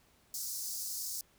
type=high-pass noise; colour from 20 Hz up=pink; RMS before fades=-39 dBFS; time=0.34-1.21 s; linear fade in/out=2 ms; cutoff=4800 Hz; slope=48 dB/octave; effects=pink hiss -67 dBFS RMS until 1.38 s